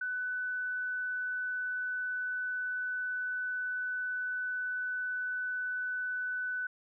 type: tone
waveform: sine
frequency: 1497 Hz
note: F#6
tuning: 20 cents sharp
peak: -32 dBFS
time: 0.01-6.67 s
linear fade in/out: 5 ms
effects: none